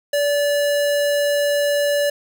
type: tone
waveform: square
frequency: 578 Hz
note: D5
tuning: 28 cents flat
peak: -17 dBFS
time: 0.13-2.1 s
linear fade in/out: 5 ms
effects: 8-bit